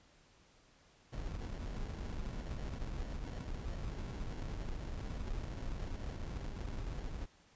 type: noise with sample-and-hold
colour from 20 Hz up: brown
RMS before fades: -41 dBFS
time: 1.12-7.26 s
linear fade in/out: 10 ms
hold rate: 1225 Hz
effects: pink hiss -66 dBFS RMS until 7.55 s + resampled to 16000 Hz